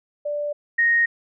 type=tone pair in turn; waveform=sine; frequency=587.3 / 1864.6 Hz; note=D5 / A#6; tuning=0 / 0 cents; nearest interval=octave + minor sixth; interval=2000 cents; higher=second; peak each=-23 / -15 dBFS; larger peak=second; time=0.25-0.53 / 0.78-1.06 s; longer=neither; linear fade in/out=10 ms; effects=none